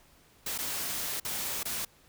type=noise with dropouts; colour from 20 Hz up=white; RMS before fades=-34 dBFS; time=0.46-1.85 s; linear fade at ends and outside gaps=5 ms; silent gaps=0.579-0.586 / 1.2-1.248 / 1.632-1.653 s; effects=pink hiss -61 dBFS RMS until 2.08 s

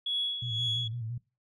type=tone with tremolo; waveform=sine; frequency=3362 Hz; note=G#7; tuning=20 cents sharp; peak=-26 dBFS; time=0.06-0.88 s; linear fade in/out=5 ms; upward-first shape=sine; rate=2 Hz; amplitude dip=65%
type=tone with vibrato; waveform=sine; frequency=115.8 Hz; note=A#2; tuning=11 cents flat; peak=-33 dBFS; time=0.42-1.18 s; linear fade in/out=5 ms; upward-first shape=square; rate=5.9 Hz; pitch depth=70 cents each way
effects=noise-tail reverb RT60 0.3 s tail -21 dB re dry + tanh soft clip ceiling -21 dBFS

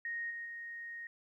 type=tone with level steps; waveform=sine; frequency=1864.7 Hz; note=A#6; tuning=in tune; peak=-36 / -40 / -42 dBFS; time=0.05-1.07 s; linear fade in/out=2 ms; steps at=0.3 / 0.45 s; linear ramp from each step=10 ms; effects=13-bit

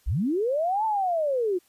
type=linear two-way sweep; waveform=sine; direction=up then down; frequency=36.71 to 896 to 341.5 Hz; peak=-22 dBFS; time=0.06-1.59 s; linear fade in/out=20 ms; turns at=0.85 s; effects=white hiss -63 dBFS RMS until 1.68 s + resampled to 32000 Hz

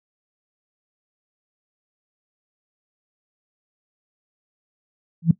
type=tone with exponential growth; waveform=sine; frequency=165.8 Hz; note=E3; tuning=10 cents sharp; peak=-6 dBFS; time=5.22-5.31 s; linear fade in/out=5 ms; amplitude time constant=19 ms; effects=noise-tail reverb RT60 0.1 s tail -18 dB re dry + high-pass 100 Hz 12 dB/octave

